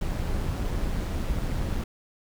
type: noise with amplitude modulation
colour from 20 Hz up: brown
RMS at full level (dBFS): -26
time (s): 0.01-1.84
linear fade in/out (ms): 5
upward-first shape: sine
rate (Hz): 176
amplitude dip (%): 40
effects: none